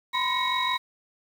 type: tone cluster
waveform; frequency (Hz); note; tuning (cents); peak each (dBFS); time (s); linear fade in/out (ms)
sine; 985 / 1031 / 1888 / 2209 / 3828; B5 / C6 / A#6 / C#7 / A#7; -5 / -26 / +22 / -7 / +45; -29 / -27 / -32 / -31 / -28; 0.13-0.78; 20
effects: tanh soft clip ceiling -16 dBFS + 8-bit